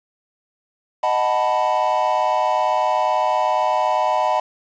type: chord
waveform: triangle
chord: B dominant seventh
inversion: first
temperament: equal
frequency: 622.3 / 740 / 880 / 987.8 Hz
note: D#5 / F#5 / A5 / B5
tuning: 0 / 0 / 0 / 0 cents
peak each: -20 dBFS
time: 1.03-4.4 s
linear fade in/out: 5 ms
effects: resampled to 16000 Hz + 7-bit